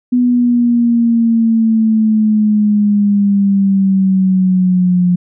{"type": "exponential sweep", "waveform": "sine", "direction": "down", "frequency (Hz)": [247.9, 177.3], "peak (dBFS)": -8, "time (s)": [0.12, 5.16], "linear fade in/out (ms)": 10, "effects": []}